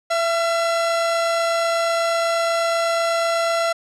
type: tone pair together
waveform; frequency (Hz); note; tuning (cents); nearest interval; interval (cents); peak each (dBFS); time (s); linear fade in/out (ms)
45% pulse; 669 / 1366.1; E5 / F6; +25 / -39; octave; 1236; -19 / -24; 0.1-3.73; 10
effects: low-pass 8000 Hz 12 dB/octave